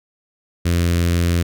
sawtooth tone with notch filter, 86 Hz, F2, 26 cents flat, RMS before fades -17 dBFS, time 0.65-1.43 s, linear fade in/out 10 ms, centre 840 Hz, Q 0.83, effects none

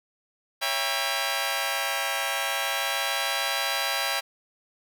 10% pulse chord, C# diminished seventh, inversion none, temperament just, 554.4 / 665.2 / 798.3 / 957.9 Hz, C#5 / E5 / G5 / Bb5, 0 / +16 / +31 / +47 cents, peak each -24 / -23 / -21 / -24 dBFS, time 0.61-4.21 s, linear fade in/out 20 ms, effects none

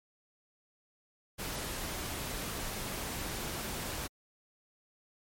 pink noise, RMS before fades -38 dBFS, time 1.38-4.08 s, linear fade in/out 20 ms, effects MP3 64 kbps

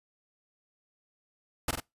pink noise with echo, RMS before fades -28 dBFS, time 1.68-1.71 s, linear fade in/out 5 ms, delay 46 ms, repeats 2, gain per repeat -4 dB, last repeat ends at 1.802 s, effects noise-tail reverb RT60 0.2 s tail -24 dB re dry + resampled to 32000 Hz

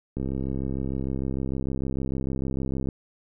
click train, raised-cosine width 3 ms, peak -17 dBFS, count 182, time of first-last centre 0.17-2.888 s, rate 66.6 Hz, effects none

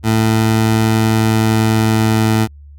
20% pulse tone with pitch glide, 110.9 to 110.2 Hz, A2 to A2, +14 to +3 cents, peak -6 dBFS, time 0.03-2.48 s, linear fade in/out 50 ms, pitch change -11 cents, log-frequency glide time 0.8-2.26 s, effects added 72 Hz sine -35 dBFS peak until 2.78 s + Opus 48 kbps

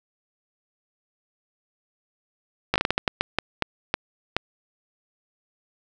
slowing click train, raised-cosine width 0.3 ms, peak -4 dBFS, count 13, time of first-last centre 2.74-4.366 s, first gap 17 ms, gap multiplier 1.34, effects none

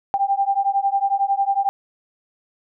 sine beating tone pair, 786 / 797 Hz, G5 / G5, +4 / +28 cents, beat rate 11 Hz, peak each -20 dBFS, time 0.14-1.69 s, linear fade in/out 0 ms, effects none

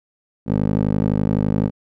15% pulse tone with band-pass filter, 51.8 Hz, G#1, 4 cents flat, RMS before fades -19 dBFS, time 0.46-1.71 s, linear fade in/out 50 ms, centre 260 Hz, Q 1.3, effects none

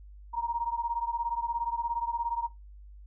sine beating tone pair, 932.3 / 949.3 Hz, A#5 / A#5, 0 / +31 cents, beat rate 17 Hz, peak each -31 dBFS, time 0.33-2.48 s, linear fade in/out 20 ms, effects noise-tail reverb RT60 0.2 s tail -18 dB re dry + added 50 Hz sine -46 dBFS peak until 3.06 s

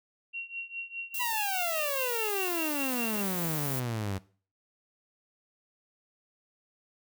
sine tone with tremolo, 2743 Hz, F7, 32 cents flat, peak -32 dBFS, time 0.33-3.22 s, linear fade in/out 20 ms, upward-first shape triangle, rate 4.9 Hz, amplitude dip 95%
violet noise, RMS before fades -35 dBFS, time 1.14-3.8 s, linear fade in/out 5 ms
sawtooth exponential sweep, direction down, 1000 to 93 Hz, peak -27 dBFS, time 1.19-4.19 s, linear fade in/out 20 ms
effects noise-tail reverb RT60 0.4 s tail -19 dB re dry

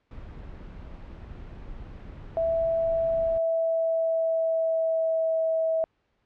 brown noise, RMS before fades -41 dBFS, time 0.11-3.38 s, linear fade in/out 2 ms
sine tone with pitch glide, 659 to 647.7 Hz, E5 to E5, -1 to -31 cents, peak -22 dBFS, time 2.37-5.84 s, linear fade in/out 0 ms, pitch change -30 cents, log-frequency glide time 2.98-5.39 s
effects pink hiss -72 dBFS RMS until 6.25 s + low-pass 3000 Hz 12 dB/octave

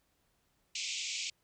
pink band-pass noise, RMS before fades -38 dBFS, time 0.75-1.3 s, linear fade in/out 5 ms, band 2200 to 7700 Hz, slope 96 dB/octave, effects pink hiss -75 dBFS RMS until 1.43 s

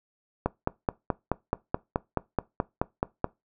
click train, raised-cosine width 1 ms, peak -10 dBFS, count 14, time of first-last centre 0.46-3.244 s, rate 4.67 Hz, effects noise-tail reverb RT60 0.2 s tail -21 dB re dry

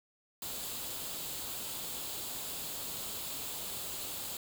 white noise with comb filter, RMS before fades -40 dBFS, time 0.42-4.37 s, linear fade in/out 2 ms, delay 0.26 ms, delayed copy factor +0.5, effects none

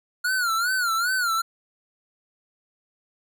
square tone with vibrato, 1424 Hz, F6, 33 cents sharp, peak -22 dBFS, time 0.24-1.42 s, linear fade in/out 10 ms, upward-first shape sine, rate 2.5 Hz, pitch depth 130 cents each way, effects none

